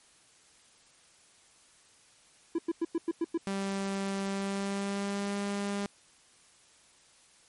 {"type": "tone bursts", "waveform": "triangle", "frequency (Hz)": 333.9, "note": "E4", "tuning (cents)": 22, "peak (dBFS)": -24, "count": 7, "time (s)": [2.55, 3.377], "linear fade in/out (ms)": 5, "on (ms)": 35, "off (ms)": 97}
{"type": "tone with pitch glide", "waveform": "sawtooth", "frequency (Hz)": [196, 201.2], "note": ["G3", "G3"], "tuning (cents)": [0, 45], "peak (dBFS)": -27, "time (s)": [3.47, 5.86], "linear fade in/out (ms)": 0, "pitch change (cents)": 45, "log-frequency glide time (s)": [4.25, 5.37]}
{"effects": ["white hiss -61 dBFS RMS until 7.48 s", "MP3 48 kbps"]}